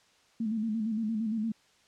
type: tone with vibrato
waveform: sine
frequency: 220.1 Hz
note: A3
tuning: 1 cent sharp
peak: -28 dBFS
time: 0.4-1.52 s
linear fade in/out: 5 ms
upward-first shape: square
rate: 8.7 Hz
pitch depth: 60 cents each way
effects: white hiss -64 dBFS RMS until 1.87 s + low-pass 6000 Hz 12 dB/octave